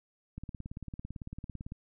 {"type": "click train", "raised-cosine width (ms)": 5, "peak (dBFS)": -28, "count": 25, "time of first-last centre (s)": [0.38, 1.721], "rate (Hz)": 17.9, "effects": []}